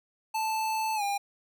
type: tone with pitch glide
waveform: square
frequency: 878 to 805.1 Hz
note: A5 to G5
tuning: -4 to +46 cents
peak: -28 dBFS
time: 0.34-1.18 s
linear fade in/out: 10 ms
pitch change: -150 cents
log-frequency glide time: 0.95-1.03 s
effects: none